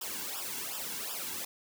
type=noise with flanger; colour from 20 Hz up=white; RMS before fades=-38 dBFS; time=0.01-1.45 s; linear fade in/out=5 ms; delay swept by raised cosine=0.47 to 1.67 ms; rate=2.7 Hz; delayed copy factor=-0.95; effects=none